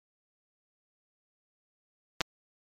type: clicks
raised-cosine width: 0.2 ms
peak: -9 dBFS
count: 2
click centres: 2.207 / 2.213 s
effects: MP3 96 kbps